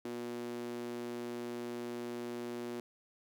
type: tone with high-pass filter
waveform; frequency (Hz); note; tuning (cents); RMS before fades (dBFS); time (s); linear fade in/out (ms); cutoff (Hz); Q
sawtooth; 120; B2; -49; -41; 0.05-2.8; 0; 300; 7.7
effects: none